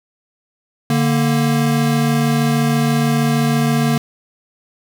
square tone pair together, 146.84 / 233.1 Hz, D3 / A#3, 0 / 0 cents, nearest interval minor sixth, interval 800 cents, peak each -17 dBFS, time 0.9-3.98 s, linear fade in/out 2 ms, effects none

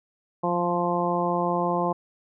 harmonic tone with a mistuned harmonic, 174.61 Hz, F3, in tune, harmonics 1 / 2 / 3 / 4 / 5 / 6, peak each -29 / -29 / -29 / -29 / -29 / -29 dBFS, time 0.43-1.93 s, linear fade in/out 10 ms, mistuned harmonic 1, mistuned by +19 cents, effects none

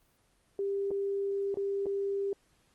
sine tone with dropouts, 396.8 Hz, G4, 21 cents sharp, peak -29 dBFS, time 0.59-2.33 s, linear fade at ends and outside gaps 1 ms, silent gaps 0.907-0.913 / 1.543-1.571 / 1.858-1.865 s, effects pink hiss -69 dBFS RMS until 2.74 s + Opus 24 kbps

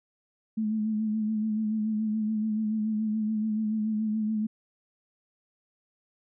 sine tone with vibrato, 216.2 Hz, A3, 30 cents flat, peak -25 dBFS, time 0.57-4.47 s, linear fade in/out 10 ms, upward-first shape sine, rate 7 Hz, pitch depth 37 cents each way, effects none

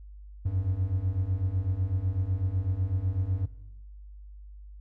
triangle beating tone pair, 89 / 97 Hz, F2 / G2, +33 / -18 cents, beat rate 8 Hz, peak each -28 / -25 dBFS, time 0.45-3.46 s, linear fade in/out 10 ms, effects noise-tail reverb RT60 0.9 s tail -17 dB re dry + added 50 Hz sine -43 dBFS peak until 4.8 s

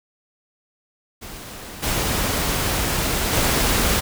pink noise with level steps, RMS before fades -36 / -22 / -19 dBFS, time 1.21-4.01 s, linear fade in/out 20 ms, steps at 1.82 / 3.32 s, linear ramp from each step 20 ms, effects none

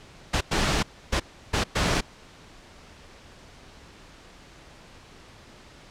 pink noise bursts at uneven times, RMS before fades -23 dBFS, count 5, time 0.33-0.41 / 0.51-0.83 / 1.12-1.2 / 1.53-1.64 / 1.75-2.01 s, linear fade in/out 10 ms, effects pink hiss -49 dBFS RMS until 5.9 s + low-pass 6000 Hz 12 dB/octave

